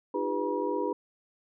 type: tone cluster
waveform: sine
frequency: 305.1 / 348.4 / 402.7 / 496.1 / 960 Hz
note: D#4 / F4 / G4 / B4 / B5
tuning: -34 / -4 / +47 / +8 / -49 cents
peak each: -34 / -36 / -32 / -33 / -34 dBFS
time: 0.14-0.93 s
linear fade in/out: 5 ms
effects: none